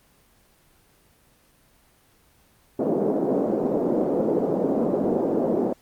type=band-pass noise; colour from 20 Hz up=white; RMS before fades=-23 dBFS; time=2.79-5.73 s; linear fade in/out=5 ms; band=200 to 530 Hz; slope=24 dB/octave; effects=pink hiss -59 dBFS RMS until 5.81 s + Opus 24 kbps